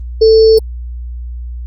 sine tone with sample-and-hold, 442.9 Hz, A4, 11 cents sharp, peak -3 dBFS, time 0.21-0.59 s, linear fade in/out 10 ms, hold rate 4900 Hz, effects added 60 Hz sine -21 dBFS peak until 1.66 s + Opus 24 kbps

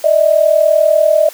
sine tone pair together, 599.9 / 640 Hz, D5 / D#5, +37 / +49 cents, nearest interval minor second, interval 112 cents, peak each -10 dBFS, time 0.04-1.29 s, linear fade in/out 5 ms, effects white hiss -35 dBFS RMS until 1.33 s + high-pass 300 Hz 12 dB/octave

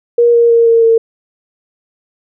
sine tone with pitch steps, 474 / 469.1 / 464.2 / 459.4 / 454.7 Hz, A#4 / A#4 / A#4 / A#4 / A#4, +29 / +11 / -7 / -25 / -43 cents, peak -5 dBFS, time 0.18-0.98 s, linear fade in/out 5 ms, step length 160 ms, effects none

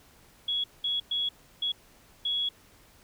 sine tone bursts at uneven times, 3350 Hz, G#7, 14 cents sharp, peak -26 dBFS, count 5, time 0.48-0.64 / 0.84-1 / 1.11-1.29 / 1.62-1.72 / 2.25-2.49 s, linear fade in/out 5 ms, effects pink hiss -58 dBFS RMS until 3.03 s

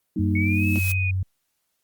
sine chord, Eb major, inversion first, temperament just, 194.45 / 233.3 / 311.1 Hz, G3 / Bb3 / Eb4, -14 / +2 / 0 cents, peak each -26 / -28 / -26 dBFS, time 0.16-0.79 s, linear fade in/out 5 ms
blue noise with exponential growth, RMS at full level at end -29 dBFS, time 0.18-0.92 s, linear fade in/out 2 ms, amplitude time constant 160 ms
sine tone with pitch glide, 93 to 93.76 Hz, F#2 to F#2, +9 to +23 cents, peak -21 dBFS, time 0.19-1.23 s, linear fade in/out 5 ms, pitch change +14 cents, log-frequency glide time 0.32-0.51 s
sine exponential two-way sweep, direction up then down, 2199 to 2597 to 2457 Hz, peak -25 dBFS, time 0.35-1.11 s, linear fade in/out 5 ms, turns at 0.67 s
effects white hiss -74 dBFS RMS until 1.83 s + Opus 32 kbps

